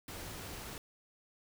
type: noise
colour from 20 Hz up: pink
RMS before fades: -45 dBFS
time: 0.08-0.78 s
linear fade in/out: 2 ms
effects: none